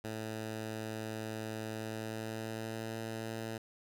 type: tone with pitch glide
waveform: 10% pulse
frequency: 110 to 112.31 Hz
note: A2 to A2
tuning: 0 to +36 cents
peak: -30 dBFS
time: 0.04-3.58 s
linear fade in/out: 5 ms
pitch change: +36 cents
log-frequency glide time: 1.72-2.91 s
effects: none